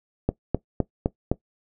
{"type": "click train", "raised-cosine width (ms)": 2, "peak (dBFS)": -7, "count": 5, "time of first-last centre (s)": [0.29, 1.316], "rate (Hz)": 3.9, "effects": ["noise-tail reverb RT60 0.1 s tail -18 dB re dry"]}